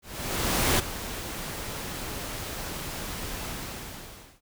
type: noise with ADSR envelope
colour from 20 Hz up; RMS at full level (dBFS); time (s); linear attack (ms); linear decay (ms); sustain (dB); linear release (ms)
pink; -22; 0.02-4.41; 770; 14; -13; 920
effects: none